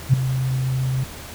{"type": "tone with ADSR envelope", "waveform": "sine", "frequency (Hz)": 130.4, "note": "C3", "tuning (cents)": -5, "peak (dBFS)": -7, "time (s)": [0.09, 1.04], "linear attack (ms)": 45, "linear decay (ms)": 4, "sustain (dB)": -12, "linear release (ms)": 6, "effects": ["added 77 Hz sine -41 dBFS peak until 1.34 s", "pink hiss -37 dBFS RMS until 1.34 s"]}